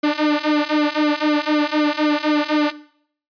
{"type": "tone with flanger", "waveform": "sawtooth", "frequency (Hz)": 300, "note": "D4", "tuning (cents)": 37, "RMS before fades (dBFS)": -18, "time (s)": [0.03, 2.72], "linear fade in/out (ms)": 10, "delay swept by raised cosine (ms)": [1.1, 3.4], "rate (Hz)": 3.9, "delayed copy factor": -0.85, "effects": ["noise-tail reverb RT60 0.6 s tail -18 dB re dry", "resampled to 11025 Hz"]}